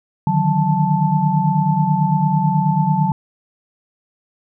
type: tone cluster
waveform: sine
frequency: 148.3 / 157.4 / 185.4 / 878 Hz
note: D3 / D#3 / F#3 / A5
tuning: +17 / +20 / +4 / -4 cents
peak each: -19 dBFS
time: 0.27-3.12 s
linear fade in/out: 2 ms
effects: none